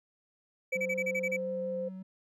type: tone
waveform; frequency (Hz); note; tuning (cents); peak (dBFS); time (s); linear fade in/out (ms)
sine; 519; C5; -14; -32; 0.72-1.89; 10
type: tone bursts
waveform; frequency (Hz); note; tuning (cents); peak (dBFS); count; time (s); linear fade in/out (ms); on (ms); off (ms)
triangle; 2295; D7; -40; -28; 8; 0.72-1.368; 10; 53; 32
type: tone with vibrato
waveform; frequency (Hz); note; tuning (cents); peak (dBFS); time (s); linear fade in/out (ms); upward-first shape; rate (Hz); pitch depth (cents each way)
triangle; 188.7; F#3; +34; -38; 0.75-2.03; 10; sine; 5.6; 13
effects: none